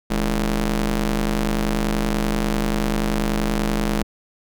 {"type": "ring-modulated tone", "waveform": "sawtooth", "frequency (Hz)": 123.47, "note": "B2", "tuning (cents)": 0, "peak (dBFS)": -12, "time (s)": [0.1, 4.03], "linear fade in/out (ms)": 10, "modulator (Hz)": 86.9, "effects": []}